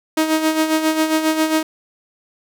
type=tone with tremolo; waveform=sawtooth; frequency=315 Hz; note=D#4; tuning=21 cents sharp; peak=-9 dBFS; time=0.17-1.63 s; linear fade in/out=5 ms; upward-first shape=sine; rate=7.4 Hz; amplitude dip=60%; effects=none